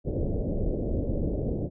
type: low-pass noise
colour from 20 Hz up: pink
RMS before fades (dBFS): -28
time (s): 0.04-1.7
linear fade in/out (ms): 50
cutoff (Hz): 590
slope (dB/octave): 48
effects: none